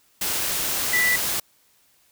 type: tone in noise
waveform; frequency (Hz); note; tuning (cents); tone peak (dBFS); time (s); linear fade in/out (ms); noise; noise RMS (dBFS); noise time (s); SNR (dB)
sine; 1975.5; B6; 0; -18; 0.93-1.16; 5; white; -25; 0.21-1.4; +4
effects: white hiss -61 dBFS RMS until 2.11 s